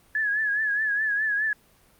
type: tone with vibrato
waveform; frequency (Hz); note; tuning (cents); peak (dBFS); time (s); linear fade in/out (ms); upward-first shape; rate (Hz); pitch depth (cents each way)
sine; 1700; G#6; +40; -22; 0.15-1.53; 2; triangle; 4.8; 82
effects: pink hiss -59 dBFS RMS until 1.99 s + Opus 32 kbps